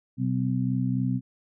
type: harmonic tone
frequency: 63.7 Hz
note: C2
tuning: 46 cents flat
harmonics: 2 / 3 / 4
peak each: -26 / -29 / -28 dBFS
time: 0.17-1.21 s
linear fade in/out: 50 ms
effects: none